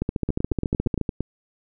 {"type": "two click trains", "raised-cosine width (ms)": 3, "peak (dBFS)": [-10, -11], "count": [15, 9], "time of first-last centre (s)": [[0.02, 1.013], [0.29, 1.206]], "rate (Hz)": [14.1, 8.73], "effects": []}